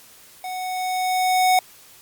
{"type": "tone with level ramp", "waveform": "square", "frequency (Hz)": 740, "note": "F#5", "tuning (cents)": 0, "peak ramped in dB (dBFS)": [-29, -14], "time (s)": [0.44, 1.59], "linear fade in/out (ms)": 2, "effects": ["white hiss -48 dBFS RMS until 2.01 s", "Opus 48 kbps"]}